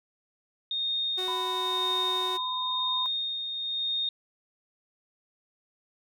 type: tone with tremolo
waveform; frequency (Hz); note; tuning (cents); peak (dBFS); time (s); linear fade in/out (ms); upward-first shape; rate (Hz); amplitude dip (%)
sine; 3688; A#7; -19; -26; 0.71-4.09; 2; sine; 0.99; 45
type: tone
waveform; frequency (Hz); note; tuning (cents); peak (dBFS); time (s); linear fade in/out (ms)
sawtooth; 370; F#4; 0; -30; 1.17-2.38; 20
type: tone with pitch glide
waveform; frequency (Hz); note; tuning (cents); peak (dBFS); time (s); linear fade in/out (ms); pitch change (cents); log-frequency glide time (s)
sine; 1000 to 1010.5; B5 to B5; +21 to +39; -31; 1.28-3.06; 0; +18; 1.57-1.74
effects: none